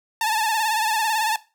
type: tone with vibrato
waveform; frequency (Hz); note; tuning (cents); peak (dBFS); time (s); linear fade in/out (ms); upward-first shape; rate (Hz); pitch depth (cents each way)
sawtooth; 880; A5; 0; -16; 0.21-1.36; 2; sine; 18; 69
effects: noise-tail reverb RT60 0.3 s tail -18 dB re dry